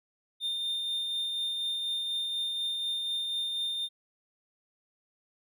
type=tone with tremolo; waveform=triangle; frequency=3622 Hz; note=A7; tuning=49 cents sharp; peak=-27 dBFS; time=0.4-3.89 s; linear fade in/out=50 ms; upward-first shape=triangle; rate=4.1 Hz; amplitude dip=30%; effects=none